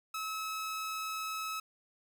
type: tone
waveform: sawtooth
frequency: 1292 Hz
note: E6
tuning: 35 cents flat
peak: -32 dBFS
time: 0.14-1.6 s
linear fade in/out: 5 ms
effects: none